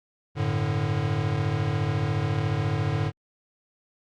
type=chord; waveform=square; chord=G suspended second; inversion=none; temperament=equal with one note detuned; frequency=95.76 / 110 / 146.83 Hz; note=G2 / A2 / D3; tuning=-40 / 0 / 0 cents; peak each=-31 / -28 / -28 dBFS; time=0.35-3.12 s; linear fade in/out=50 ms; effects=low-pass 4000 Hz 12 dB/octave + Opus 48 kbps